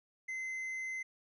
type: tone with tanh clipping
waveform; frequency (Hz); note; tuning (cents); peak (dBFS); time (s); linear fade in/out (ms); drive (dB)
sine; 2059; C7; -28; -38; 0.28-1.03; 10; 5
effects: none